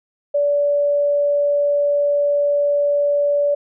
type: tone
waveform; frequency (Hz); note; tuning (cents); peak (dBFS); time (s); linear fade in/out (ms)
sine; 577; D5; -31; -14; 0.34-3.55; 10
effects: none